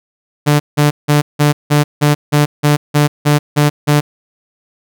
sawtooth tone bursts, 147.4 Hz, D3, 7 cents sharp, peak -4 dBFS, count 12, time 0.46-4.01 s, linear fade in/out 20 ms, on 140 ms, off 170 ms, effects none

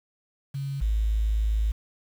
sine tone pair in turn, 138.2 / 53.68 Hz, C#3 / A1, -5 / -42 cents, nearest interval octave + major third, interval 1637 cents, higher first, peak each -28 / -21 dBFS, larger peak second, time 0.54-0.81 / 0.81-1.72 s, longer second, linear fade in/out 10 ms, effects 8-bit

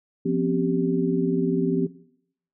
sine tone cluster, 172.6 / 247.6 / 267.8 / 390 Hz, F3 / B3 / C4 / G4, -20 / +5 / +40 / -9 cents, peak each -26 dBFS, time 0.25-1.87 s, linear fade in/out 10 ms, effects noise-tail reverb RT60 0.7 s tail -18 dB re dry

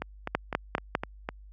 two click trains, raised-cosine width 0.5 ms, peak -9 / -16 dBFS, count 4 / 6, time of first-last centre 0.35-0.951 / 0.02-1.289 s, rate 4.99 / 3.94 Hz, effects added 50 Hz sine -34 dBFS peak until 1.52 s + high-pass 100 Hz 12 dB/octave

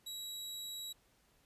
sawtooth tone, 3879 Hz, B7, 32 cents flat, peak -39 dBFS, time 0.06-0.93 s, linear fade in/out 10 ms, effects pink hiss -71 dBFS RMS until 1.45 s + resampled to 32000 Hz

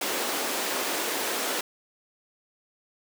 pink high-pass noise, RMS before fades -29 dBFS, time 0.01-1.61 s, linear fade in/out 5 ms, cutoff 290 Hz, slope 24 dB/octave, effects none

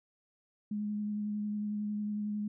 sine tone with vibrato, 209 Hz, G#3, 11 cents sharp, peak -32 dBFS, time 0.71-2.48 s, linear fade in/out 5 ms, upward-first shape sine, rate 11 Hz, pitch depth 14 cents each way, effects none

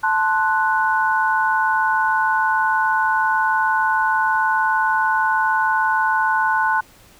sine chord, F# diminished, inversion first, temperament equal, 880 / 1046.5 / 1480 Hz, A5 / C6 / F#6, 0 / 0 / 0 cents, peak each -19 / -22 / -19 dBFS, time 0.03-6.81 s, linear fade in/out 10 ms, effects pink hiss -49 dBFS RMS until 7.19 s

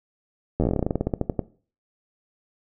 slowing click train, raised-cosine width 2 ms, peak -9 dBFS, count 21, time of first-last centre 0.6-1.393 s, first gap 11 ms, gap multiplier 1.12, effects noise-tail reverb RT60 0.4 s tail -18 dB re dry

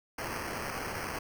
white noise with sample-and-hold, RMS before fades -37 dBFS, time 0.18-1.19 s, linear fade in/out 5 ms, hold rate 3675 Hz, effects none

